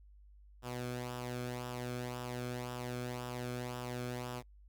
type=tone with flanger; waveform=sawtooth; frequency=123.47 Hz; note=B2; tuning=in tune; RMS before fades=-41 dBFS; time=0.62-4.43 s; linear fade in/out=50 ms; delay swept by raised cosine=0.46 to 1.07 ms; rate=1.9 Hz; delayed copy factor=-0.6; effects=noise-tail reverb RT60 0.1 s tail -25 dB re dry + added 50 Hz sine -56 dBFS peak until 4.68 s